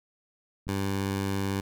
click, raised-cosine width 5 ms, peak -26 dBFS, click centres 0.67 s
15% pulse tone, 98 Hz, G2, in tune, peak -21 dBFS, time 0.68-1.61 s, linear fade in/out 10 ms
effects none

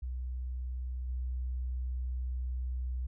sine tone with level steps, 62.7 Hz, B1, 27 cents sharp, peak -34 / -32 dBFS, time 0.02-3.07 s, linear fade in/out 10 ms, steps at 1.08 s, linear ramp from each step 10 ms, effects none

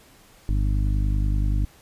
harmonic tone, 50.4 Hz, G1, 49 cents sharp, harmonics 1 / 2 / 3 / 4 / 5 / 6, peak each -20 / -26 / -35 / -36 / -38 / -38 dBFS, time 0.49-1.65 s, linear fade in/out 0 ms, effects pink hiss -53 dBFS RMS until 1.81 s + resampled to 32000 Hz

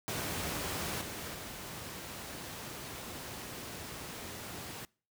pink noise with level steps, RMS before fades -36 / -41 / -43 dBFS, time 0.08-4.85 s, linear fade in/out 0 ms, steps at 1.01 / 1.34 s, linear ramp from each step 5 ms, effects noise-tail reverb RT60 0.4 s tail -25 dB re dry + high-pass 80 Hz 12 dB/octave

